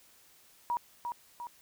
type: tone with echo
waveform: sine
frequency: 958 Hz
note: A#5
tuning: 47 cents sharp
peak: -28 dBFS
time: 0.7-0.77 s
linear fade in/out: 0 ms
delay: 350 ms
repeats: 2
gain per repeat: -5 dB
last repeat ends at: 1.47 s
effects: white hiss -61 dBFS RMS until 1.61 s